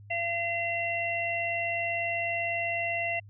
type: harmonic tone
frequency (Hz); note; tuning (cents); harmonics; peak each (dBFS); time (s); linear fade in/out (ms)
682; F5; -41; 1 / 3 / 4; -32 / -32 / -32; 0.1-3.2; 10
effects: added 102 Hz sine -47 dBFS peak until 3.29 s